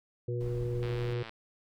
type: harmonic tone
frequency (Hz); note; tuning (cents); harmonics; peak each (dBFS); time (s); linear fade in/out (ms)
120.8; B2; -38; 1 / 3 / 4; -32 / -37 / -38; 0.28-1.23; 5
type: noise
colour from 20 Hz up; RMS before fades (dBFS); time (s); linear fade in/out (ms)
brown; -43; 0.4-1.14; 10
type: click train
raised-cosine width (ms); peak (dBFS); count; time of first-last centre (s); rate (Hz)
0.3; -27; 53; 0.83-1.294; 112
effects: none